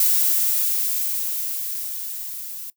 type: noise with level ramp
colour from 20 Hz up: violet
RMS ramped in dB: -17 to -34 dBFS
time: 0-2.7 s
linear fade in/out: 2 ms
effects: noise-tail reverb RT60 0.1 s tail -19 dB re dry